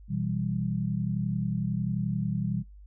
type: chord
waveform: sine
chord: E minor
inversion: second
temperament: equal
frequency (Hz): 123.47 / 164.81 / 196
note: B2 / E3 / G3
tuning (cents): 0 / 0 / 0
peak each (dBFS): -31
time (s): 0.08-2.64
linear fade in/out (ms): 50
effects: noise-tail reverb RT60 0.2 s tail -26 dB re dry + added 50 Hz sine -46 dBFS peak until 2.86 s